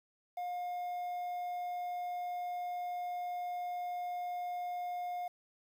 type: tone with quantisation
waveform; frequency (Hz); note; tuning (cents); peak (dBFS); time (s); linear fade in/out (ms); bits
triangle; 713; F5; +36; -34; 0.37-5.28; 5; 10
effects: none